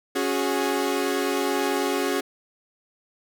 sawtooth chord, C# suspended fourth, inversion none, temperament equal with one note detuned, 277.2 / 366.2 / 415.3 Hz, C#4 / F#4 / G#4, 0 / -18 / 0 cents, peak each -23 dBFS, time 0.15-2.21 s, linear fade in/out 10 ms, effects none

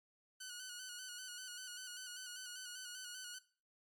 10% pulse tone with vibrato, 1480 Hz, F#6, in tune, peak -38 dBFS, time 0.4-3.39 s, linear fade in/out 10 ms, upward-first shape square, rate 5.1 Hz, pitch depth 40 cents each way, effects noise-tail reverb RT60 0.4 s tail -17 dB re dry + MP3 96 kbps

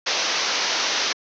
white low-pass noise, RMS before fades -23 dBFS, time 0.06-1.13 s, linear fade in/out 10 ms, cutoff 6200 Hz, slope 96 dB/octave, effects high-pass 400 Hz 12 dB/octave

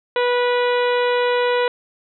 harmonic tone, 489.5 Hz, B4, 15 cents flat, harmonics 1 / 2 / 3 / 4 / 5 / 6 / 7 / 8, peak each -17 / -23 / -27 / -29 / -31 / -33 / -34 / -35 dBFS, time 0.16-1.68 s, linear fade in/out 2 ms, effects none

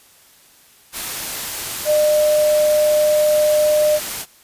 sine tone in noise, 605 Hz, D#5, 49 cents flat, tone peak -12 dBFS, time 1.85-4 s, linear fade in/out 50 ms, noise white, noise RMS -26 dBFS, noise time 0.92-4.26 s, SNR +11 dB, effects white hiss -50 dBFS RMS until 4.43 s + resampled to 32000 Hz

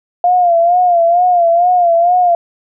sine tone with vibrato, 698.5 Hz, F5, in tune, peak -7 dBFS, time 0.24-2.35 s, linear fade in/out 2 ms, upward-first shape sine, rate 2.2 Hz, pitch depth 70 cents each way, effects none

